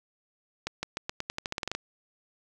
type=accelerating click train; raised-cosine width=0.2 ms; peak=-14 dBFS; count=14; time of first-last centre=0.67-1.75 s; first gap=160 ms; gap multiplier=0.88; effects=none